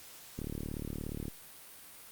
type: click train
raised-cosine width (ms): 3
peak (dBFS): -25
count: 34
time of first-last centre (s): 0.39-1.282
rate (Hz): 37
effects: white hiss -52 dBFS RMS until 2.11 s + Opus 48 kbps